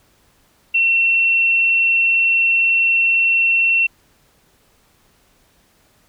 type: tone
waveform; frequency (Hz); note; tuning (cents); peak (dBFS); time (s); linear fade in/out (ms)
sine; 2711; E7; +48; -12; 0.74-3.87; 10
effects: pink hiss -57 dBFS RMS until 6.08 s